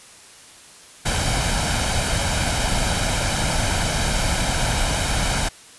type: noise with comb filter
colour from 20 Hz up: pink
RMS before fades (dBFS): -21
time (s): 1.05-5.49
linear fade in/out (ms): 10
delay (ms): 1.3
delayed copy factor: +0.55
effects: white hiss -45 dBFS RMS until 5.78 s + resampled to 24000 Hz